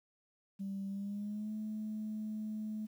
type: tone with pitch glide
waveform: sine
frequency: 196 to 215 Hz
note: G3 to A3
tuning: 0 to -40 cents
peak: -36 dBFS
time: 0.59-2.87 s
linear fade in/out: 20 ms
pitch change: +160 cents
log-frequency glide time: 0.88-1.52 s
effects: tanh soft clip ceiling -33 dBFS + 11-bit